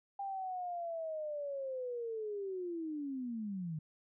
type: linear sweep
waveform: sine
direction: down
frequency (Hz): 799 to 150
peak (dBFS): -37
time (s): 0.19-3.79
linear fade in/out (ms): 5
effects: none